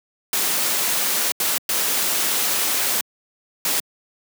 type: noise bursts at uneven times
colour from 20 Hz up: white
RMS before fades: -21 dBFS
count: 4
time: 0.33-1.32 / 1.4-1.58 / 1.69-3.01 / 3.65-3.8 s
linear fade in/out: 2 ms
effects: high-pass 200 Hz 12 dB/octave